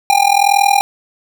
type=tone with amplitude modulation; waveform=square; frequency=803 Hz; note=G5; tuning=41 cents sharp; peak=-6 dBFS; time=0.1-0.81 s; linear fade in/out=0 ms; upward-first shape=sine; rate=41.2 Hz; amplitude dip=90%; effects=none